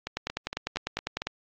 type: two click trains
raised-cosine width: 0.2 ms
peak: -14 / -11 dBFS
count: 6 / 12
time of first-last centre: 0.07-1.219 / 0.17-1.27 s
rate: 4.35 / 10 Hz
effects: low-pass 5000 Hz 12 dB/octave + AAC 48 kbps